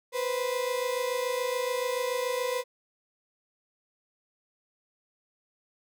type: tone pair together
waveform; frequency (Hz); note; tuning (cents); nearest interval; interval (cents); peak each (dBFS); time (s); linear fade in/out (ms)
35% pulse; 491 / 518; B4 / C5; -10 / -17; minor second; 93; -28 / -30; 0.12-2.64; 50
effects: none